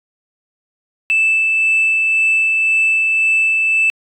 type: tone with tremolo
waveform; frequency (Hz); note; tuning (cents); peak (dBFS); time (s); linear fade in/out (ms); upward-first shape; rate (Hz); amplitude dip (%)
sine; 2637; E7; 0; -9; 1.1-3.9; 0; sine; 1.9; 25
effects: tanh soft clip ceiling -8 dBFS